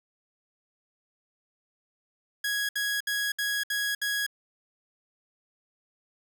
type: tone bursts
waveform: sawtooth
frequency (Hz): 1661.2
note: G#6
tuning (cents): 0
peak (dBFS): -23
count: 6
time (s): 2.44-4.265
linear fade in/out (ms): 5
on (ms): 250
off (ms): 65
effects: none